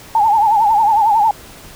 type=tone with vibrato; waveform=sine; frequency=860 Hz; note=A5; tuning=40 cents flat; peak=-9 dBFS; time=0.15-1.31 s; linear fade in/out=2 ms; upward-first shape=triangle; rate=11 Hz; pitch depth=130 cents each way; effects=pink hiss -38 dBFS RMS until 1.75 s